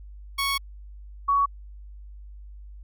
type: tone pair in turn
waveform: 15% pulse / sine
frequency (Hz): 1108.7 / 1122.2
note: C#6 / C#6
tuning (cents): 0 / +21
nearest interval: unison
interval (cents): 21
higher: second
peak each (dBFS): -17 / -18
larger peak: first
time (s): 0.38-0.58 / 1.28-1.46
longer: first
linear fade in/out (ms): 10
effects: added 50 Hz sine -40 dBFS peak until 2.83 s